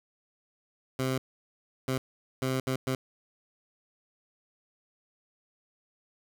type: tone bursts at uneven times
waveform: 15% pulse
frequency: 130.81 Hz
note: C3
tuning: in tune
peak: -21 dBFS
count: 5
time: 0.99-1.18 / 1.88-1.98 / 2.42-2.6 / 2.67-2.76 / 2.87-2.95 s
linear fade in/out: 2 ms
effects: none